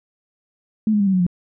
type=tone with pitch steps; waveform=sine; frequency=216.9 / 208.2 / 199.82 / 191.79 / 184.08 / 176.69 Hz; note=A3 / G#3 / G3 / G3 / F#3 / F3; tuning=-25 / +5 / +33 / -38 / -9 / +20 cents; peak=-14 dBFS; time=0.87-1.266 s; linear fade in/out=2 ms; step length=66 ms; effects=none